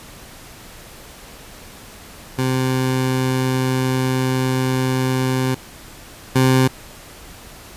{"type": "tone pair in turn", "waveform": "20% pulse", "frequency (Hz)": [129.7, 130.2], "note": ["C3", "C3"], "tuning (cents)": [-15, -8], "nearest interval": "unison", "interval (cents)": 7, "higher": "second", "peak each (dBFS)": [-12, -7], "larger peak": "second", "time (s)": [[2.38, 5.55], [6.35, 6.68]], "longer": "first", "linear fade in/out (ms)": 10, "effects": ["pink hiss -40 dBFS RMS until 7.76 s", "resampled to 32000 Hz"]}